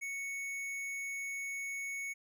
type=tone with hard clipping; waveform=triangle; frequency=2217 Hz; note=C#7; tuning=in tune; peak=-39 dBFS; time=0.01-2.14 s; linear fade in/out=20 ms; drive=15 dB; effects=none